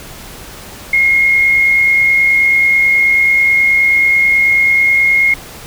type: tone with amplitude modulation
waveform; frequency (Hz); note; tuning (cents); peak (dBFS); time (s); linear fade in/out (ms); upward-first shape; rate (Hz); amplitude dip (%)
sine; 2149; C7; +46; -6; 0.93-5.34; 5; sine; 69.3; 30
effects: pink hiss -32 dBFS RMS until 5.66 s